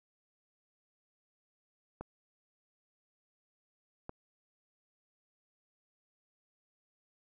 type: clicks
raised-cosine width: 1 ms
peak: -27 dBFS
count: 2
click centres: 2.01 / 4.094 s
effects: none